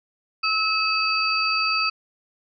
sine tone cluster, 1295 / 2584 / 4630 Hz, E6 / E7 / D8, -31 / -35 / -25 cents, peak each -24 dBFS, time 0.43-1.9 s, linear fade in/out 10 ms, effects none

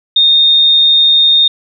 sine tone, 3674 Hz, A#7, 26 cents flat, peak -5 dBFS, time 0.16-1.48 s, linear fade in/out 5 ms, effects none

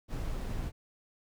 brown noise, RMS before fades -35 dBFS, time 0.08-0.72 s, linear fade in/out 50 ms, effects none

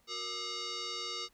sine tone with frequency modulation, 467.4 Hz, A#4, 5 cents sharp, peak -36 dBFS, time 0.07-1.29 s, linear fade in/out 50 ms, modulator 835 Hz, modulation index 6.3, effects pink hiss -70 dBFS RMS until 1.33 s

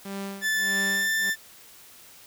sawtooth tone with tremolo, 197 Hz, G3, 9 cents sharp, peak -27 dBFS, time 0.05-1.3 s, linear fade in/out 5 ms, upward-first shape sine, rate 1.6 Hz, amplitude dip 95%
40% pulse tone with pitch glide, 1750 to 1775.5 Hz, A6 to A6, -10 to +15 cents, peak -22 dBFS, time 0.41-1.36 s, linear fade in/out 50 ms, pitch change +25 cents, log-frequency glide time 0.53-0.98 s
effects white hiss -50 dBFS RMS until 2.26 s

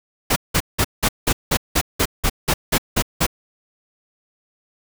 pink noise bursts, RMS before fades -17 dBFS, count 13, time 0.3-3.266 s, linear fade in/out 10 ms, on 62 ms, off 180 ms, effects none

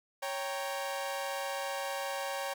sawtooth chord, G diminished, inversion second, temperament equal, 554.4 / 784 / 932.3 Hz, Db5 / G5 / Bb5, 0 / 0 / 0 cents, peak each -33 / -35 / -38 dBFS, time 0.22-2.54 s, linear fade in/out 10 ms, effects none

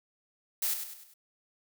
blue noise with echo, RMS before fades -30 dBFS, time 0.62-0.74 s, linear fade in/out 5 ms, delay 100 ms, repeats 4, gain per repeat -7 dB, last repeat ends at 1.14 s, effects none

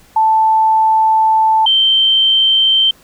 sine tone pair in turn, 880 / 3122 Hz, A5 / G7, 0 / -8 cents, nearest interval octave + minor seventh, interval 2192 cents, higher second, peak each -8 dBFS, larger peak neither, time 0.16-1.66 / 1.66-2.91 s, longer first, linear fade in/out 5 ms, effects pink hiss -47 dBFS RMS until 3.03 s

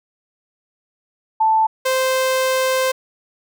sine / sawtooth tone pair in turn, 881 / 520.8 Hz, A5 / C5, +2 / -8 cents, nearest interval major sixth, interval 910 cents, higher first, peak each -12 dBFS, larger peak neither, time 1.4-1.67 / 1.85-2.92 s, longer second, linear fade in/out 10 ms, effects none

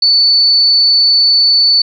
sine tone, 4485 Hz, C#8, 19 cents sharp, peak -6 dBFS, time 0.02-1.82 s, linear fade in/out 5 ms, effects none

